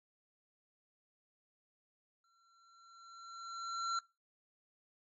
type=tone with exponential growth; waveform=square; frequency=1359 Hz; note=F6; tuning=48 cents flat; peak=-33 dBFS; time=2.24-3.99 s; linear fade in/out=2 ms; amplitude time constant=380 ms; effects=noise-tail reverb RT60 0.3 s tail -24 dB re dry + MP3 32 kbps